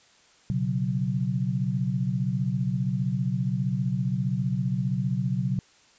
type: chord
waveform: sine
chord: B suspended second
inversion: none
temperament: equal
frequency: 123.47 / 138.59 / 185 Hz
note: B2 / C#3 / F#3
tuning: 0 / 0 / 0 cents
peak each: -28 dBFS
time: 0.5-5.59 s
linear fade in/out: 0 ms
effects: white hiss -58 dBFS RMS until 5.98 s + resampled to 16000 Hz